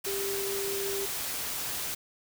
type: tone in noise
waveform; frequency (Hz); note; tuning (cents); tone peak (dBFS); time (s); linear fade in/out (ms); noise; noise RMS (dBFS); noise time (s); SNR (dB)
sine; 395.2; G4; +14; -32; 0.06-1.06; 10; white; -34; 0.04-1.95; -1
effects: none